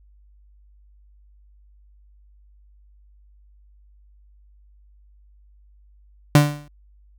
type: tone with exponential decay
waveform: 35% pulse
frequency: 146.83 Hz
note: D3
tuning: in tune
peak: -5 dBFS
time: 6.35-6.68 s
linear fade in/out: 2 ms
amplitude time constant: 70 ms
effects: added 50 Hz sine -50 dBFS peak until 7.18 s